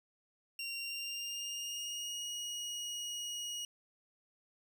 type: tone with pitch glide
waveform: 25% pulse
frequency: 2763 to 2892 Hz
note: F7 to F#7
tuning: -19 to -40 cents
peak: -35 dBFS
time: 0.59-3.65 s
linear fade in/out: 2 ms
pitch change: +79 cents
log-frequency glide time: 0.79-2.3 s
effects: none